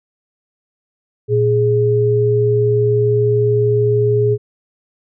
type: tone pair together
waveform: sine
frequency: 116.88 / 416.5 Hz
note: A#2 / G#4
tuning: +5 / +5 cents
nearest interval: octave + minor seventh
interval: 2200 cents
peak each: -15 / -13 dBFS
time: 1.28-4.38 s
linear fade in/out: 50 ms
effects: none